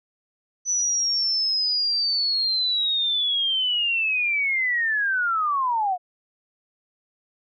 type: linear sweep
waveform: sine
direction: down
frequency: 6000 to 698.5 Hz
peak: -20 dBFS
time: 0.65-5.98 s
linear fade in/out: 50 ms
effects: none